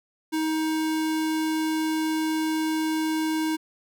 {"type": "tone", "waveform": "square", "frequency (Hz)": 315.4, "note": "D#4", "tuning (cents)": 24, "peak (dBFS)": -24, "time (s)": [0.32, 3.57], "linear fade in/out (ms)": 20, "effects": []}